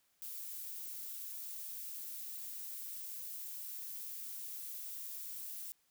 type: noise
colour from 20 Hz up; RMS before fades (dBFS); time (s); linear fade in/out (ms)
violet; -45; 0.22-5.72; 0
effects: white hiss -75 dBFS RMS until 5.9 s